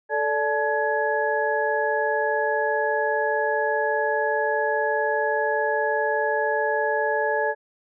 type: tone cluster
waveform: sine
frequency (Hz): 439.1 / 584 / 865 / 1676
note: A4 / D5 / A5 / G#6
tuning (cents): -4 / -10 / -30 / +15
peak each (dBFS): -26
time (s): 0.09-7.55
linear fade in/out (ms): 50
effects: none